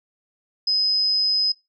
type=tone; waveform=sine; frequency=5050 Hz; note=D#8; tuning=25 cents sharp; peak=-18 dBFS; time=0.67-1.52 s; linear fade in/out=5 ms; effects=noise-tail reverb RT60 0.2 s tail -20 dB re dry